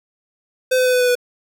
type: tone with pitch steps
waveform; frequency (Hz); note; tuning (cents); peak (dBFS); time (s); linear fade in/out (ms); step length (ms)
square; 512 / 507.9 / 503.8 / 499.7 / 495.7 / 491.7; C5 / B4 / B4 / B4 / B4 / B4; -38 / +48 / +34 / +20 / +6 / -8; -14; 0.71-1.154; 10; 74
effects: none